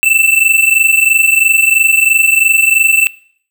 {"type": "tone pair together", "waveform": "square", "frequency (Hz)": [2649, 2672], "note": ["E7", "E7"], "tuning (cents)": [8, 23], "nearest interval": "unison", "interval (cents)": 15, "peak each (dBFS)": -11, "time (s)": [0.03, 3.07], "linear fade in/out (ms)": 0, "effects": ["noise-tail reverb RT60 0.6 s tail -22 dB re dry"]}